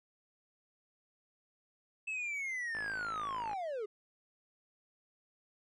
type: linear sweep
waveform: triangle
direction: down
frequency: 2637 to 397.6 Hz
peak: -34 dBFS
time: 2.07-3.86 s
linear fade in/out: 10 ms
type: click train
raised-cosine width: 0.5 ms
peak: -30 dBFS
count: 43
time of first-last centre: 2.75-3.532 s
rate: 53.7 Hz
effects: resampled to 24000 Hz